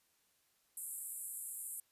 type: band-pass noise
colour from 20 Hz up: white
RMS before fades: -45 dBFS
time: 0.77-1.8 s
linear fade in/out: 2 ms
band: 7700 to 13000 Hz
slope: 96 dB/octave
effects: white hiss -75 dBFS RMS until 1.91 s + resampled to 32000 Hz